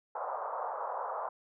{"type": "band-pass noise", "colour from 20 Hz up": "white", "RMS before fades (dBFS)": -37, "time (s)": [0.15, 1.29], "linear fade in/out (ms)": 5, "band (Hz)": [510, 1200], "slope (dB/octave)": 48, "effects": []}